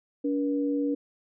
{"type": "tone pair together", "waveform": "sine", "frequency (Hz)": [285.3, 479.8], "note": ["C#4", "A#4"], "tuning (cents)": [50, 50], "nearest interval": "major sixth", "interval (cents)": 900, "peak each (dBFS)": [-25, -31], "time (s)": [0.24, 0.95], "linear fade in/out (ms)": 10, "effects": []}